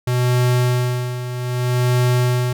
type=tone with tremolo; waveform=square; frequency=124.1 Hz; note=B2; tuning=9 cents sharp; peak=-14 dBFS; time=0.07-2.53 s; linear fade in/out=5 ms; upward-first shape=sine; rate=0.63 Hz; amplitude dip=70%; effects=none